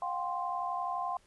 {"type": "chord", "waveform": "sine", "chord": "F suspended second", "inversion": "none", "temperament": "equal with one note detuned", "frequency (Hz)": [712.3, 784, 1046.5], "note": ["F5", "G5", "C6"], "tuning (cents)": [34, 0, 0], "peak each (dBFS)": [-36, -38, -35], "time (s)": [0.02, 1.17], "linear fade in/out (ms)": 2, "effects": ["pink hiss -66 dBFS RMS until 1.26 s", "resampled to 24000 Hz"]}